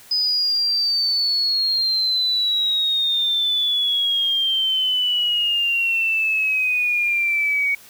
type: exponential sweep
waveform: sine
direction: down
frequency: 5020 to 2237 Hz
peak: -17 dBFS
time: 0.11-7.75 s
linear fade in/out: 5 ms
effects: white hiss -46 dBFS RMS until 7.89 s